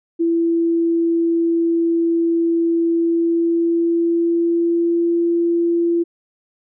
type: tone with pitch glide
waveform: sine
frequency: 334.5 to 340.2 Hz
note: E4 to F4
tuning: +25 to -45 cents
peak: -14 dBFS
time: 0.19-6.04 s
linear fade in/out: 20 ms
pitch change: +30 cents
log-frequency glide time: 2.9-5.15 s
effects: none